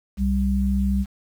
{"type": "tone pair together", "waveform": "sine", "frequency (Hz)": [65.41, 196.01], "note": ["C2", "G3"], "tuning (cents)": [0, 0], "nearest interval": "octave + perfect fifth", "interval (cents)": 1900, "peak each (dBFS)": -21, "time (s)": [0.17, 1.06], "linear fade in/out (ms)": 50, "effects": ["8-bit"]}